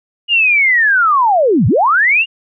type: linear two-way sweep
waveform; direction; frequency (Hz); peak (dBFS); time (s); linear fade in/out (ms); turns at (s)
sine; down then up; 2887 to 90.5 to 2887; -8; 0.28-2.26; 50; 1.67
effects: none